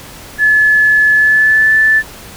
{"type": "tone with pitch glide", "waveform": "sine", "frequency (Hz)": [1719, 1754.1], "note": ["A6", "A6"], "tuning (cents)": [-41, -6], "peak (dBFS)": -6, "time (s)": [0.38, 2.03], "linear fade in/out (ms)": 50, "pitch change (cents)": 35, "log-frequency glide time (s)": [1.14, 1.74], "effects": ["pink hiss -33 dBFS RMS until 2.36 s"]}